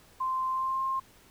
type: tone with pitch glide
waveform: sine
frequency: 1042 to 1061.4 Hz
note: C6 to C6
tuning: -7 to +24 cents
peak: -27 dBFS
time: 0.2-1 s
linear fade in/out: 10 ms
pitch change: +31 cents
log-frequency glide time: 0.49-0.82 s
effects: pink hiss -58 dBFS RMS until 1.3 s